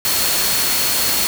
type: tone in noise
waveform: sine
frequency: 4335 Hz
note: C#8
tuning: 39 cents flat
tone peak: -24 dBFS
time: 0.05-1.27 s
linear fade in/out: 0 ms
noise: white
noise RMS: -18 dBFS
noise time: 0.05-1.27 s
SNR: -9 dB
effects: none